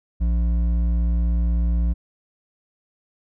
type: tone with hard clipping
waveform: triangle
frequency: 58.1 Hz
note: A#1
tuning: 5 cents flat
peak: -19 dBFS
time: 0.2-1.94 s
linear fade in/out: 20 ms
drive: 11 dB
effects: none